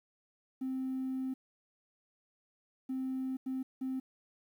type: tone bursts at uneven times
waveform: triangle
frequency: 261.6 Hz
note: C4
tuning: in tune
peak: -30 dBFS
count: 4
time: 0.61-1.34 / 2.89-3.37 / 3.46-3.63 / 3.81-4 s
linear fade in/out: 10 ms
effects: tanh soft clip ceiling -30 dBFS + 11-bit